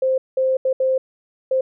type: tone bursts at uneven times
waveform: sine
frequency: 523.3 Hz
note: C5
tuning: in tune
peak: -15 dBFS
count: 5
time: 0.02-0.18 / 0.37-0.57 / 0.65-0.73 / 0.8-0.98 / 1.51-1.61 s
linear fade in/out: 5 ms
effects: none